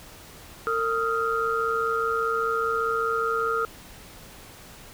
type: tone cluster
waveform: sine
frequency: 454.8 / 1255 / 1380 Hz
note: A#4 / D#6 / F6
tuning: -43 / +15 / -21 cents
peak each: -27 dBFS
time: 0.67-3.65 s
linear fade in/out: 0 ms
effects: pink hiss -46 dBFS RMS until 4.93 s